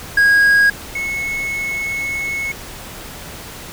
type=tone pair in turn; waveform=triangle; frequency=1642 / 2192 Hz; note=G#6 / C#7; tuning=-20 / -20 cents; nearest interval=perfect fourth; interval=500 cents; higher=second; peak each=-7 / -18 dBFS; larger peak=first; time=0.17-0.7 / 0.95-2.52 s; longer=second; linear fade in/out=5 ms; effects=pink hiss -33 dBFS RMS until 3.72 s